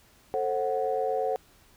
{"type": "chord", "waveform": "sine", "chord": "F# diminished", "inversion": "first", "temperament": "just", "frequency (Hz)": [444, 532.8, 740], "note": ["A4", "C5", "F#5"], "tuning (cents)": [16, 31, 0], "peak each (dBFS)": -29, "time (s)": [0.34, 1.36], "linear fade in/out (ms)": 0, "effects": ["tanh soft clip ceiling -16 dBFS", "pink hiss -59 dBFS RMS until 1.76 s"]}